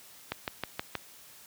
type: click train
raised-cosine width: 0.3 ms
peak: -15 dBFS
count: 5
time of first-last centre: 0.32-0.953 s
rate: 6.32 Hz
effects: white hiss -53 dBFS RMS until 1.46 s + high-pass 60 Hz 12 dB/octave